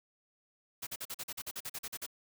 white noise bursts, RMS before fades -40 dBFS, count 14, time 0.82-2.065 s, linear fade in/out 10 ms, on 49 ms, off 43 ms, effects none

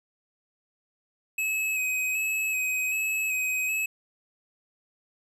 square tone with vibrato, 2552 Hz, D#7, 43 cents sharp, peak -26 dBFS, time 1.38-3.86 s, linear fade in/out 5 ms, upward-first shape square, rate 1.3 Hz, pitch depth 21 cents each way, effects none

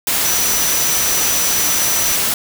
sine tone in noise, 5920 Hz, F#8, in tune, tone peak -19 dBFS, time 0.25-2.16 s, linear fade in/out 2 ms, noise white, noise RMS -17 dBFS, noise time 0.07-2.34 s, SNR -5 dB, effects none

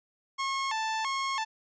sawtooth tone with vibrato, 978 Hz, B5, 17 cents flat, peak -25 dBFS, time 0.38-1.45 s, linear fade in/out 20 ms, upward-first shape square, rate 1.5 Hz, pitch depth 180 cents each way, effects resampled to 16000 Hz

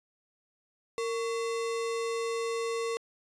sine tone with sample-and-hold, 460 Hz, A#4, 23 cents flat, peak -29 dBFS, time 0.98-2.97 s, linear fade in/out 0 ms, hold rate 1575 Hz, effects resampled to 22050 Hz

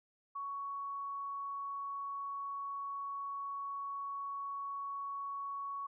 sine tone, 1116 Hz, C#6, 11 cents sharp, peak -38 dBFS, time 0.35-5.87 s, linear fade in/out 10 ms, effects none

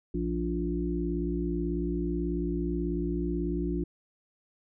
harmonic tone with a mistuned harmonic, 58.27 Hz, A#1, in tune, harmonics 1 / 3 / 5 / 6, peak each -33 / -33 / -33 / -33 dBFS, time 0.14-3.84 s, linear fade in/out 5 ms, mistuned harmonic 1, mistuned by +21 cents, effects none

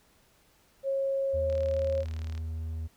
sine tone, 544 Hz, C#5, 33 cents flat, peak -26 dBFS, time 0.83-2.05 s, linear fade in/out 50 ms
triangle tone with pitch glide, 79.4 to 80.28 Hz, D#2 to E2, +36 to -45 cents, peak -30 dBFS, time 1.33-2.88 s, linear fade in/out 20 ms, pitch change +19 cents, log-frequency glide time 1.79-1.93 s
click train, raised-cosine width 0.2 ms, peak -30 dBFS, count 34, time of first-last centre 1.5-2.378 s, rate 37.6 Hz
effects pink hiss -64 dBFS RMS until 2.96 s

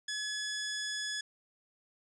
15% pulse tone, 1700 Hz, G#6, 40 cents sharp, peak -28 dBFS, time 0.08-1.21 s, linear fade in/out 5 ms, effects resampled to 22050 Hz

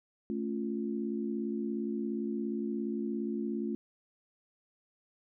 sine chord, A augmented, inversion none, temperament equal, 220 / 277.2 / 349.2 Hz, A3 / C#4 / E#4, 0 / 0 / 0 cents, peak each -34 / -38 / -37 dBFS, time 0.3-3.75 s, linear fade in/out 0 ms, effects none

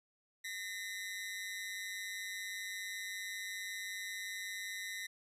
sawtooth ring-modulated tone, 1932 Hz, B6, 39 cents flat, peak -34 dBFS, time 0.44-5.07 s, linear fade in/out 10 ms, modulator 97.4 Hz, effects resampled to 32000 Hz

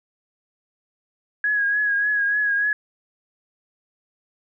sine tone with vibrato, 1661.2 Hz, G#6, in tune, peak -18 dBFS, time 1.44-2.73 s, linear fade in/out 2 ms, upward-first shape triangle, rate 3.4 Hz, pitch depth 45 cents each way, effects none

